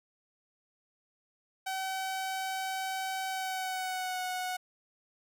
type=tone with pitch glide; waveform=sawtooth; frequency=762 to 735.6 Hz; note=G5 to F#5; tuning=-49 to -10 cents; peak=-29 dBFS; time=1.66-4.57 s; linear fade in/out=10 ms; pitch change=-61 cents; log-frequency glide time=3.28-4.23 s; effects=none